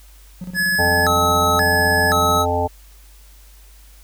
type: tone with tremolo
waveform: triangle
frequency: 181.1 Hz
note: F#3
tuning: 37 cents flat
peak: -24 dBFS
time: 0.41-2.41 s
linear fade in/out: 5 ms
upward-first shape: square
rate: 16 Hz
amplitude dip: 70%
type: tone with vibrato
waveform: square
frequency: 1480 Hz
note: F#6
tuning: in tune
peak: -17 dBFS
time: 0.54-2.46 s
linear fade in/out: 50 ms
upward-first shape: square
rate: 0.95 Hz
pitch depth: 240 cents each way
type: harmonic tone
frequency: 87.31 Hz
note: F2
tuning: in tune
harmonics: 1 / 3 / 5 / 7 / 9 / 10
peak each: -23 / -28 / -24 / -23 / -23 / -24 dBFS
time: 0.78-2.68 s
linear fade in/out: 20 ms
effects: added 50 Hz sine -43 dBFS peak until 4.03 s + white hiss -51 dBFS RMS until 4.03 s